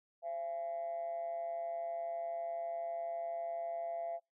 sine tone with amplitude modulation, 678 Hz, E5, 49 cents sharp, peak -33 dBFS, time 0.22-4.2 s, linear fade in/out 50 ms, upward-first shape sine, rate 152 Hz, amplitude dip 60%, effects noise-tail reverb RT60 0.2 s tail -26 dB re dry + tanh soft clip ceiling -32 dBFS

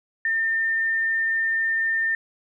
sine tone, 1806 Hz, A6, 45 cents sharp, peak -20 dBFS, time 0.25-2.15 s, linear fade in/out 2 ms, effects none

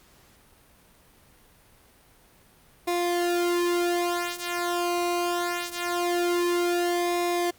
sawtooth tone with flanger, 349.6 Hz, F4, 2 cents sharp, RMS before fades -26 dBFS, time 2.87-7.51 s, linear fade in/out 10 ms, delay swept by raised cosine 0.66 to 3.46 ms, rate 0.23 Hz, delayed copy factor -0.8, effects pink hiss -57 dBFS RMS until 7.58 s + Opus 48 kbps

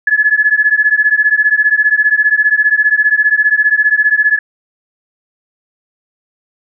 sine beating tone pair, 1702 / 1717 Hz, G#6 / A6, +42 / -43 cents, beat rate 15 Hz, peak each -11 dBFS, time 0.07-4.39 s, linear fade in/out 5 ms, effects none

